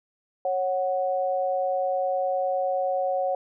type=tone pair together; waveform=sine; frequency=549.7 / 740 Hz; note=C#5 / F#5; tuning=-15 / 0 cents; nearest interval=perfect fourth; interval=515 cents; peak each=-25 / -26 dBFS; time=0.45-3.35 s; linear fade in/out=2 ms; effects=none